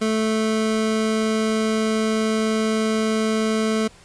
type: tone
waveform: 25% pulse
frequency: 219.2 Hz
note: A3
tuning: 6 cents flat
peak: -15 dBFS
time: 0.01-3.88 s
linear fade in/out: 10 ms
effects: pink hiss -49 dBFS RMS until 4.04 s + resampled to 22050 Hz